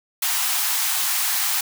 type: high-pass noise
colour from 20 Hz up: white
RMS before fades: -22 dBFS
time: 0.22-1.61 s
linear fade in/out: 5 ms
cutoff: 710 Hz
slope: 96 dB/octave
effects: none